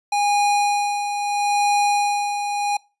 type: tone with tremolo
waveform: square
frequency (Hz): 819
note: G#5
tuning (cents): -24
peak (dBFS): -16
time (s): 0.12-2.77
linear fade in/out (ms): 5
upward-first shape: sine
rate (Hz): 0.76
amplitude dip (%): 55
effects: noise-tail reverb RT60 0.3 s tail -24 dB re dry + resampled to 24000 Hz